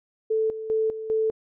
sine tone with tremolo, 440 Hz, A4, in tune, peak -20 dBFS, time 0.3-1.31 s, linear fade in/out 10 ms, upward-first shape square, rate 2.5 Hz, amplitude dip 70%, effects none

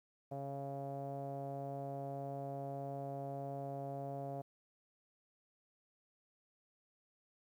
sawtooth tone with low-pass filter, 138.59 Hz, C#3, in tune, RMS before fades -43 dBFS, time 0.31-4.42 s, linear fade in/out 10 ms, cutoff 650 Hz, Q 8.1, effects 12-bit

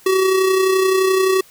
square tone with amplitude modulation, 378.8 Hz, F#4, 41 cents sharp, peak -12 dBFS, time 0.06-1.41 s, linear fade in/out 5 ms, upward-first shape sine, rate 31.6 Hz, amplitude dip 40%, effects white hiss -48 dBFS RMS until 1.5 s

